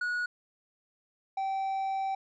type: tone pair in turn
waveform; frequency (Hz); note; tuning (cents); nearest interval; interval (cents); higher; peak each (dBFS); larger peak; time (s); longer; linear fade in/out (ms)
triangle; 1458 / 774.3; F#6 / G5; -26 / -22; major seventh; 1096; first; -27 / -27; neither; 0.01-0.26 / 1.37-2.15; second; 5
effects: resampled to 16000 Hz